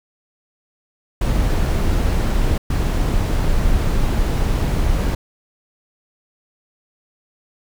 brown noise bursts at uneven times, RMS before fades -17 dBFS, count 2, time 1.21-2.58 / 2.7-5.15 s, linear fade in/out 5 ms, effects none

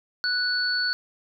sine tone pair together, 1480 / 4435 Hz, F#6 / C#8, 0 / 0 cents, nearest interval octave + perfect fifth, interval 1900 cents, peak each -25 dBFS, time 0.24-0.93 s, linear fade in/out 0 ms, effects none

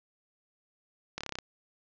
slowing click train, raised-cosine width 0.2 ms, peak -18 dBFS, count 8, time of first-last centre 1.18-1.387 s, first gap 27 ms, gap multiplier 1.03, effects resampled to 16000 Hz + 9-bit

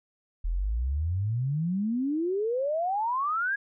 sine exponential sweep, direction up, 39 to 1671 Hz, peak -25 dBFS, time 0.44-3.56 s, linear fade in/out 10 ms, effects none

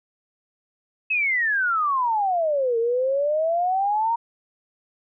sine exponential two-way sweep, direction down then up, 2617 to 452.7 to 943 Hz, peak -19 dBFS, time 1.1-4.16 s, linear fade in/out 10 ms, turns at 2.78 s, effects none

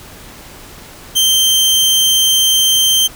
sawtooth tone, 3136 Hz, G7, in tune, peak -6 dBFS, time 1.15-3.08 s, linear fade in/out 20 ms, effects pink hiss -36 dBFS RMS until 3.15 s

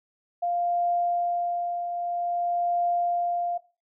sine tone with tremolo, 698.5 Hz, F5, in tune, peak -21 dBFS, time 0.42-3.58 s, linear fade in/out 10 ms, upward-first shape triangle, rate 0.51 Hz, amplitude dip 55%, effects noise-tail reverb RT60 0.3 s tail -17 dB re dry

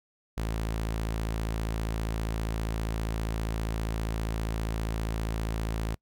sawtooth tone, 55 Hz, A1, in tune, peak -25 dBFS, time 0.37-5.95 s, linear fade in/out 10 ms, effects noise-tail reverb RT60 0.1 s tail -26 dB re dry

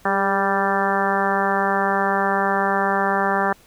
harmonic tone with a mistuned harmonic, 196 Hz, G3, in tune, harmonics 1 / 2 / 3 / 4 / 5 / 6 / 7 / 8 / 9, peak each -27 / -26 / -27 / -23 / -26 / -26 / -28 / -28 / -27 dBFS, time 0.05-3.53 s, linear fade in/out 5 ms, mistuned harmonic 2, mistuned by +29 cents, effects pink hiss -52 dBFS RMS until 3.66 s

